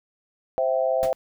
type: chord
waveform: sine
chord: C major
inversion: none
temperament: equal with one note detuned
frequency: 523.3 / 659.3 / 777.2 Hz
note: C5 / E5 / G5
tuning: 0 / 0 / -15 cents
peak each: -23 / -23 / -29 dBFS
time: 0.58-1.13 s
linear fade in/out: 0 ms
type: noise with exponential decay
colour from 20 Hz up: pink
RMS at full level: -30 dBFS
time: 1.03-1.15 s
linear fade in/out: 0 ms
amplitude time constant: 26 ms
effects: none